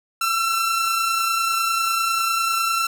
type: tone pair together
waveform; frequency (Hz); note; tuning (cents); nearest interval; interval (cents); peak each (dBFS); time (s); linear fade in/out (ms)
sawtooth; 1318.5 / 1348.5; E6 / E6; 0 / +39; unison; 39; -25 / -16; 0.21-2.87; 5
effects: none